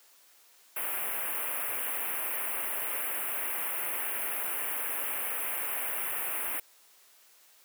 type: band-stop noise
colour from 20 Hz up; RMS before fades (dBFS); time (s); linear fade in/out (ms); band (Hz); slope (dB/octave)
white; -33; 0.76-6.6; 5; 2800 to 9800; 48
effects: white hiss -60 dBFS RMS until 7.64 s + high-pass 400 Hz 12 dB/octave